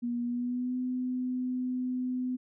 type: tone with pitch glide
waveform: sine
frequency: 239.8 to 252.6 Hz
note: A#3 to B3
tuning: +49 to +39 cents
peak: -29 dBFS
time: 0.02-2.37 s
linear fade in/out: 20 ms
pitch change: +90 cents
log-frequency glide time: 0.23-0.77 s
effects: none